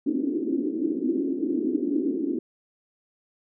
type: band-pass noise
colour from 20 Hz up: white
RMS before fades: -26 dBFS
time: 0.06-2.39 s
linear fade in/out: 5 ms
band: 260 to 340 Hz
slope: 48 dB/octave
effects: none